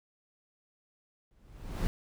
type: noise with exponential growth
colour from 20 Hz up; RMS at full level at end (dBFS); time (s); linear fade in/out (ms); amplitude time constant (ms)
brown; -27; 1.31-1.87; 0; 120
effects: none